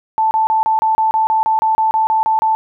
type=tone bursts; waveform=sine; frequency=880 Hz; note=A5; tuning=in tune; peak=-11 dBFS; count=15; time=0.18-2.55 s; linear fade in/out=0 ms; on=130 ms; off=30 ms; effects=none